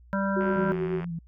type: harmonic tone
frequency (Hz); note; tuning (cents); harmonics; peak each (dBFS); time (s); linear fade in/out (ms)
196; G3; 0; 1 / 3 / 5 / 7 / 8; -26 / -31 / -33 / -34 / -35; 0.13-0.72; 0
type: tone with tremolo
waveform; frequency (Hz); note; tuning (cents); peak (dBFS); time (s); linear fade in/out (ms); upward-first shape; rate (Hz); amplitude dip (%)
sine; 373.1; F#4; +14; -25; 0.36-1.01; 10; sine; 9; 50
type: click train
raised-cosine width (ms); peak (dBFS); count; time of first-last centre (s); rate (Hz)
0.5; -24; 56; 0.41-1.043; 86.9
type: tone with vibrato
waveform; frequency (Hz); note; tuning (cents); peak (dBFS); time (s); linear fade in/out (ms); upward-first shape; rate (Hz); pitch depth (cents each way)
sine; 169.2; E3; +45; -30; 0.56-1.19; 5; square; 6.4; 32
effects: added 60 Hz sine -50 dBFS peak until 1.27 s